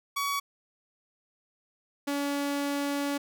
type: tone pair in turn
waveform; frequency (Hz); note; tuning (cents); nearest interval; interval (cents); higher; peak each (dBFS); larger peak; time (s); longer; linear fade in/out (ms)
sawtooth; 1129 / 284; C#6 / C#4; +31 / +42; 2 octaves; 2389; first; -24; neither; 0.16-0.4 / 2.07-3.18; second; 10
effects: none